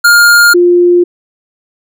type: tone pair in turn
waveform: square / sine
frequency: 1412 / 351.9 Hz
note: F6 / F4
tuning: +19 / +13 cents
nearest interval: 2 octaves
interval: 2406 cents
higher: first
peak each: -3 dBFS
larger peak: neither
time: 0.04-0.54 / 0.54-1.04 s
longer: neither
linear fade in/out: 10 ms
effects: none